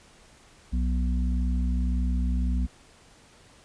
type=harmonic tone; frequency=61.74 Hz; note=B1; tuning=in tune; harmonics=1 / 3 / 4; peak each=-23 / -33 / -34 dBFS; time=0.72-2.67 s; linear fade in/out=20 ms; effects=pink hiss -55 dBFS RMS until 3.64 s + resampled to 22050 Hz